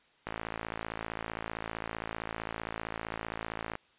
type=click train; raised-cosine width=0.5 ms; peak=-20 dBFS; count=194; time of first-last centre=0.27-3.754 s; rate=55.4 Hz; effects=white hiss -65 dBFS RMS until 3.98 s + resampled to 8000 Hz